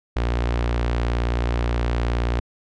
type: tone with notch filter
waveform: sawtooth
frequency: 59 Hz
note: A#1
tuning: 22 cents sharp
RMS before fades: -22 dBFS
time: 0.16-2.4 s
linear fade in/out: 5 ms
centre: 170 Hz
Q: 1.7
effects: low-pass 4000 Hz 12 dB/octave